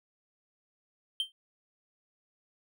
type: tone with exponential decay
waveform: triangle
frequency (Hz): 3136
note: G7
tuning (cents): 0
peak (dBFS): -23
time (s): 1.2-1.32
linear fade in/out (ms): 1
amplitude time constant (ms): 24
effects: none